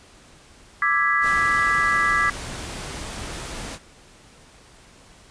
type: chord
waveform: sine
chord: E dominant seventh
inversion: third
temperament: equal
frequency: 1174.7 / 1318.5 / 1661.2 / 1975.5 Hz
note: D6 / E6 / G#6 / B6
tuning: 0 / 0 / 0 / 0 cents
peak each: -22 / -27 / -22 / -22 dBFS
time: 0.82-2.3 s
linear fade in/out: 2 ms
type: noise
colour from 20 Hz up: pink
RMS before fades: -33 dBFS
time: 1.21-3.79 s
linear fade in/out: 50 ms
effects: pink hiss -50 dBFS RMS until 5.3 s + resampled to 22050 Hz